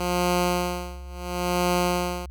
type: tone with tremolo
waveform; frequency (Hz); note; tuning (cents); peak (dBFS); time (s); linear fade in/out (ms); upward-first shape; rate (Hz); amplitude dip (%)
10% pulse; 177.7; F3; +30; -12; 0-2.26; 5; sine; 0.72; 95
effects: added 66 Hz sine -35 dBFS peak until 2.3 s